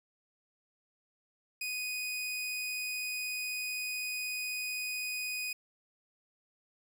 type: tone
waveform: sawtooth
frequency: 2489 Hz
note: D#7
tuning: in tune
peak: -31 dBFS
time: 1.61-5.53 s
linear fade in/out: 5 ms
effects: none